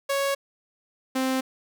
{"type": "tone pair in turn", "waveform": "sawtooth", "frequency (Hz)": [554.4, 261.6], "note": ["C#5", "C4"], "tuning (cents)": [0, 0], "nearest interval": "octave + minor second", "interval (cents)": 1300, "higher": "first", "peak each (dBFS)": -19, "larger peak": "neither", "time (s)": [[0.09, 0.35], [1.15, 1.41]], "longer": "neither", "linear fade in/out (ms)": 10, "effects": []}